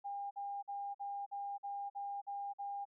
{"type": "tone bursts", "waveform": "sine", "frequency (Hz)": 804, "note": "G5", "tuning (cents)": 44, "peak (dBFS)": -39, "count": 9, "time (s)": [0.04, 2.854], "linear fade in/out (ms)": 20, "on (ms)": 270, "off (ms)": 48, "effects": []}